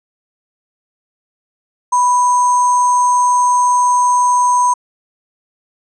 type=tone with sample-and-hold; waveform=sine; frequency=987.8 Hz; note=B5; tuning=in tune; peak=-9 dBFS; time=1.92-4.74 s; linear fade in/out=10 ms; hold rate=7350 Hz; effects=resampled to 24000 Hz